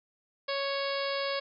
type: harmonic tone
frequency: 554.4 Hz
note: C#5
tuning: in tune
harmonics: 1 / 2 / 3 / 4 / 5 / 6 / 7 / 8 / 9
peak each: -32 / -37 / -40 / -40 / -43 / -42 / -43 / -40 / -43 dBFS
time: 0.48-1.4 s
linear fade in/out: 10 ms
effects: none